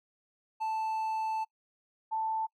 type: tone pair in turn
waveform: triangle / sine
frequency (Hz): 880 / 883.3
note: A5 / A5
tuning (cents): 0 / +6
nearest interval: unison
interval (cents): 6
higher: second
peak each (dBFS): -28 / -29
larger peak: first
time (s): 0.6-1.45 / 2.11-2.47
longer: first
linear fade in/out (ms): 20
effects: noise-tail reverb RT60 0.1 s tail -26 dB re dry